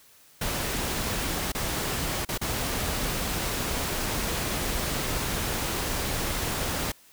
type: noise with dropouts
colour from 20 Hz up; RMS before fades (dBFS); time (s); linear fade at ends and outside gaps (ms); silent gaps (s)
pink; -29; 0.41-6.92; 5; 1.52-1.548 / 2.25-2.288 / 2.378-2.413
effects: white hiss -56 dBFS RMS until 7.12 s